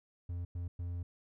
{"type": "tone bursts at uneven times", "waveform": "triangle", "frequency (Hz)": 87.4, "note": "F2", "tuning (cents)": 2, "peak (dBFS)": -34, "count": 3, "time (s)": [[0.29, 0.45], [0.55, 0.68], [0.79, 1.03]], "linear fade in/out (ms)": 5, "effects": []}